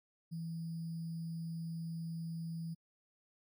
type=tone with sample-and-hold; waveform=sine; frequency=164.81 Hz; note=E3; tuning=in tune; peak=-38 dBFS; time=0.31-2.75 s; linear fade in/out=20 ms; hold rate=4900 Hz; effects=MP3 96 kbps